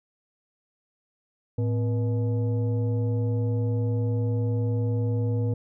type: tone with frequency modulation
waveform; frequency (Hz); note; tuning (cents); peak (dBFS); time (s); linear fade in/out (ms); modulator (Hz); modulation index
sine; 110; A2; 0; -22; 1.58-5.54; 5; 370; 0.6
effects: none